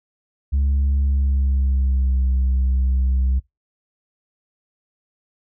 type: tone with pitch glide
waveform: sine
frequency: 69.3 to 64.66 Hz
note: C#2 to C2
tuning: 0 to -20 cents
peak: -13 dBFS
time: 0.52-3.4 s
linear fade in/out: 20 ms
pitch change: -120 cents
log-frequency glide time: 1.02-2.21 s
effects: noise-tail reverb RT60 0.2 s tail -25 dB re dry + tanh soft clip ceiling -14 dBFS